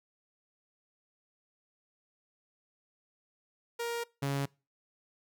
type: tone pair in turn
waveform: sawtooth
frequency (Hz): 469.6 / 139.32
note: A#4 / C#3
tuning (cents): +13 / +9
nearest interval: octave + major sixth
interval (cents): 2104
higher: first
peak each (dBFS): -29 / -26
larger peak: second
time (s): 3.79-4.04 / 4.22-4.46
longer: first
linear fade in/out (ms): 10
effects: noise-tail reverb RT60 0.3 s tail -24 dB re dry